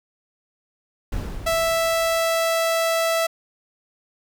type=noise with exponential decay; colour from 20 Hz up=brown; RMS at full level=-25 dBFS; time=1.12-2.73 s; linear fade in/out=5 ms; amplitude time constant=350 ms
type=tone; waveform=sawtooth; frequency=659.3 Hz; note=E5; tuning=in tune; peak=-15 dBFS; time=1.46-3.27 s; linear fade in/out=10 ms
effects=none